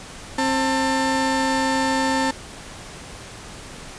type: tone pair together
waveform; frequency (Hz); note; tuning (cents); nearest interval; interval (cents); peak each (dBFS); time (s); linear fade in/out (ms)
30% pulse; 265.7 / 893.7; C4 / A5; +27 / +27; octave + major sixth; 2100; -19; 0.38-2.31; 5
effects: pink hiss -38 dBFS RMS until 3.98 s + resampled to 22050 Hz